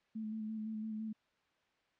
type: tone with vibrato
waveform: sine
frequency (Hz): 217.8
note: A3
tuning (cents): -17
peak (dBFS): -38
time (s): 0.15-1.13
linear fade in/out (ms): 10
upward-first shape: square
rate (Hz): 5.9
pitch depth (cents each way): 20
effects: white hiss -75 dBFS RMS until 1.99 s + low-pass 3000 Hz 12 dB/octave